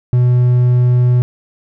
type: tone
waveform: triangle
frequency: 123.6 Hz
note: B2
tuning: 2 cents sharp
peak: -6 dBFS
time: 0.13-1.22 s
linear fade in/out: 0 ms
effects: none